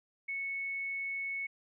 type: tone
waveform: sine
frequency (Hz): 2208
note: C#7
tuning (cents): -7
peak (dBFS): -34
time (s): 0.28-1.47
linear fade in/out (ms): 10
effects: none